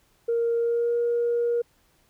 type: tone with pitch glide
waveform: sine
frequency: 466.2 to 473.8 Hz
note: A#4 to A#4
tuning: 0 to +28 cents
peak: -20 dBFS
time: 0.28-1.62 s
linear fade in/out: 10 ms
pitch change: +28 cents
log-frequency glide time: 0.57-0.95 s
effects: tanh soft clip ceiling -17 dBFS + pink hiss -64 dBFS RMS until 2.09 s